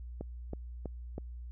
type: click train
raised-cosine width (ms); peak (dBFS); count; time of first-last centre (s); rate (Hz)
2; -25; 4; 0.21-1.181; 3.09
effects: added 60 Hz sine -41 dBFS peak until 1.51 s